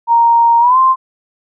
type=tone with pitch glide; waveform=sine; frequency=932.3 to 1046.5 Hz; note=A#5 to C6; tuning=0 to 0 cents; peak=-6 dBFS; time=0.07-0.96 s; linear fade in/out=50 ms; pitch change=+200 cents; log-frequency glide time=0.6-0.78 s; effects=none